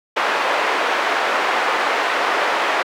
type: band-pass noise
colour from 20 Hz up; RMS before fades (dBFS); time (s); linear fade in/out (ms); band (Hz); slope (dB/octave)
pink; -19; 0.16-2.83; 10; 600 to 2100; 12
effects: high-pass 300 Hz 12 dB/octave